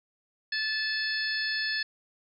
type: harmonic tone with a mistuned harmonic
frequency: 871 Hz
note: A5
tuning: 18 cents flat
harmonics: 2 / 3 / 4 / 5 / 6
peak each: -30 / -39 / -41 / -33 / -36 dBFS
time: 0.52-1.83 s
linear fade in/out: 5 ms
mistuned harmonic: 6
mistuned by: -21 cents
effects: none